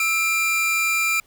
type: tone pair together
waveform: 45% pulse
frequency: 1310 / 2383 Hz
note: E6 / D7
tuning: -11 / +25 cents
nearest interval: minor seventh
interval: 1036 cents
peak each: -27 / -19 dBFS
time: 0-1.2 s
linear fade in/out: 2 ms
effects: pink hiss -58 dBFS RMS until 1.26 s